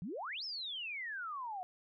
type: exponential two-way sweep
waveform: sine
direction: up then down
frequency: 155.56 to 5440 to 713 Hz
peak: -39 dBFS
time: 0.02-1.63 s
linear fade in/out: 0 ms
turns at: 0.44 s
effects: none